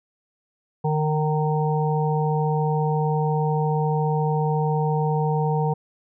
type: harmonic tone with a mistuned harmonic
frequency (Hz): 153.8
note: D#3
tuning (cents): -20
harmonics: 1 / 3 / 5 / 6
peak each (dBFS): -21 / -26 / -28 / -29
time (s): 0.84-5.74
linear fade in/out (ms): 10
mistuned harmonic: 1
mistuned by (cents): -16
effects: none